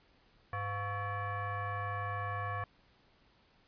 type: tone with frequency modulation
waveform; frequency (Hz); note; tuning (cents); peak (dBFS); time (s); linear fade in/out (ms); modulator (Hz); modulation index
sine; 507; B4; +45; -34; 0.53-2.64; 2; 609; 2
effects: pink hiss -67 dBFS RMS until 3.67 s + resampled to 11025 Hz